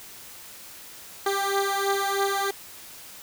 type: beating tone pair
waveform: 15% pulse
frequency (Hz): 394.2 / 397.3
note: G4 / G4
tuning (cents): +10 / +23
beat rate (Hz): 3.1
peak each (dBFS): -19 / -21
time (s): 1.26-2.51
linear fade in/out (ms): 5
effects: white hiss -44 dBFS RMS until 3.22 s